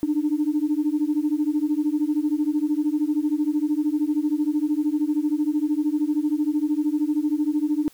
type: beating tone pair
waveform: sine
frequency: 293.7 / 306.7 Hz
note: D4 / D#4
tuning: 0 / -25 cents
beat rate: 13 Hz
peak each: -22 dBFS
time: 0.03-7.88 s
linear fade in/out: 0 ms
effects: tanh soft clip ceiling -13 dBFS + white hiss -54 dBFS RMS until 7.93 s